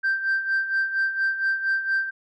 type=tone with tremolo; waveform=sine; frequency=1568 Hz; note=G6; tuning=in tune; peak=-17 dBFS; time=0.03-2.11 s; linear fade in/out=20 ms; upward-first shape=sine; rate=4.3 Hz; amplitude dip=70%; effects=tanh soft clip ceiling -17 dBFS